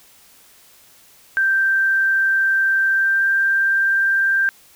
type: tone with pitch glide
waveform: sine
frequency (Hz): 1568 to 1579.8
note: G6 to G6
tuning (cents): 0 to +13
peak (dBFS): -14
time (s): 1.37-4.49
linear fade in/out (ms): 0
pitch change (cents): +13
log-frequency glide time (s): 2.91-3.27
effects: white hiss -50 dBFS RMS until 4.75 s